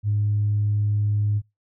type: tone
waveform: sine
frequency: 104.1 Hz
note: G#2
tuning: 5 cents sharp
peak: -18 dBFS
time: 0.03-1.42 s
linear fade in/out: 50 ms
effects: noise-tail reverb RT60 0.2 s tail -23 dB re dry + tanh soft clip ceiling -14 dBFS